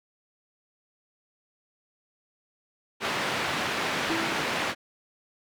white band-pass noise, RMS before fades -29 dBFS, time 3-4.75 s, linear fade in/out 50 ms, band 120 to 2400 Hz, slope 12 dB/octave
sine tone with exponential decay, 329.6 Hz, E4, in tune, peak -25 dBFS, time 4.1-4.7 s, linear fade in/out 0 ms, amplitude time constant 130 ms
effects none

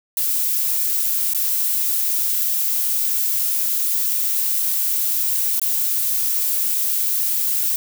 violet noise with dropouts, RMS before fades -20 dBFS, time 0.17-7.76 s, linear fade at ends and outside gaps 1 ms, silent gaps 1.335-1.347 / 5.596-5.616 s, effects none

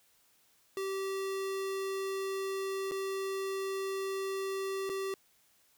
square tone with dropouts, 387.3 Hz, G4, 21 cents flat, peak -34 dBFS, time 0.77-5.14 s, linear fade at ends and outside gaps 1 ms, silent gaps 2.912-2.918 / 4.893-4.898 s, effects white hiss -68 dBFS RMS until 5.77 s

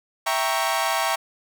sawtooth chord, E diminished seventh, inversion none, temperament equal, 659.3 / 784 / 932.3 / 1108.7 Hz, E5 / G5 / Bb5 / Db6, 0 / 0 / 0 / 0 cents, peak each -23 dBFS, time 0.26-1.16 s, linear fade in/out 10 ms, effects none

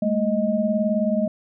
sine tone cluster, 205 / 223.9 / 624 Hz, G#3 / A3 / D#5, -22 / +30 / +5 cents, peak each -23 dBFS, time 0.02-1.28 s, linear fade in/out 5 ms, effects none

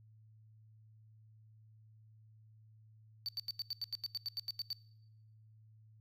triangle tone bursts, 4565 Hz, D8, 50 cents flat, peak -35 dBFS, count 14, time 3.26-4.729 s, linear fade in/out 0 ms, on 26 ms, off 85 ms, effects noise-tail reverb RT60 1.0 s tail -22 dB re dry + added 109 Hz sine -59 dBFS peak until 6 s

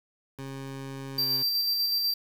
20% pulse tone with pitch glide, 135.5 to 133.48 Hz, C#3 to C3, -39 to +35 cents, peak -32 dBFS, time 0.38-1.43 s, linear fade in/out 10 ms, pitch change -26 cents, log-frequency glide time 1.22-1.29 s
square tone with tremolo, 4700 Hz, D8, 1 cent sharp, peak -24 dBFS, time 1.18-2.14 s, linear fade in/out 5 ms, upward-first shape square, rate 8.1 Hz, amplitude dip 25%
effects 8-bit

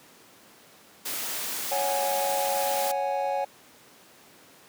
white noise, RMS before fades -32 dBFS, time 1.05-2.92 s, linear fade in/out 10 ms
triangle chord, C# suspended fourth, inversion none, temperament equal, 554.4 / 740 / 830.6 Hz, C#5 / F#5 / G#5, 0 / 0 / 0 cents, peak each -27 / -29 / -27 dBFS, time 1.71-3.45 s, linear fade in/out 10 ms
effects pink hiss -53 dBFS RMS until 4.68 s + high-pass 200 Hz 12 dB/octave

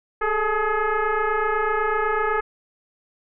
sine tone with frequency modulation, 412 Hz, G#4, 14 cents flat, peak -19 dBFS, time 0.21-2.41 s, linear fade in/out 10 ms, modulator 426 Hz, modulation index 3.3, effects none

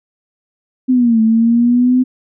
sine linear two-way sweep, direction down then up, 260 to 220 to 256.4 Hz, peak -8 dBFS, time 0.88-2.04 s, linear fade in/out 20 ms, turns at 1.21 s, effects none

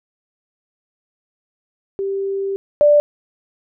sine tone pair in turn, 392 / 588.5 Hz, G4 / D5, 0 / +3 cents, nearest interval perfect fifth, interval 703 cents, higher second, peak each -19 / -8 dBFS, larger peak second, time 1.99-2.56 / 2.81-3 s, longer first, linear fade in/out 0 ms, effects none

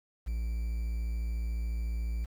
triangle tone with quantisation, 57 Hz, A#1, 38 cents flat, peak -28 dBFS, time 0.26-2.26 s, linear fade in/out 20 ms, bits 9, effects none

